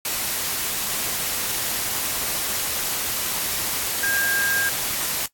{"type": "tone in noise", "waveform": "sine", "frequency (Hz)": 1609, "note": "G6", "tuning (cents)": 45, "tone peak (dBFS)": -21, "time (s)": [4.03, 4.69], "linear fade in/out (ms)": 2, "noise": "white", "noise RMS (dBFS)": -25, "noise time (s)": [0.05, 5.26], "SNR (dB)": 1, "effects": ["noise-tail reverb RT60 0.1 s tail -17 dB re dry", "AAC 64 kbps"]}